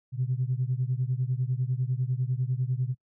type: beating tone pair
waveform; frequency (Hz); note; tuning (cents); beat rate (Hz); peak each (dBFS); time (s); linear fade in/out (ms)
sine; 123.47 / 133.47; B2 / C3; 0 / +35; 10; -27 / -28; 0.12-2.95; 50
effects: noise-tail reverb RT60 0.1 s tail -24 dB re dry + tanh soft clip ceiling -18 dBFS